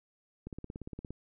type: click train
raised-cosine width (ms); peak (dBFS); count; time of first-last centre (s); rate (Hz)
3; -28; 12; 0.47-1.106; 17.3
effects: none